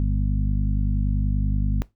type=harmonic tone with a mistuned harmonic; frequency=50.5 Hz; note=G#1; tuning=48 cents flat; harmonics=1 / 2 / 3 / 4 / 5; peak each=-20 / -26 / -30 / -32 / -34 dBFS; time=0-1.82 s; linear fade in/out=0 ms; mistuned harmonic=5; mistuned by=-26 cents; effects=noise-tail reverb RT60 0.2 s tail -20 dB re dry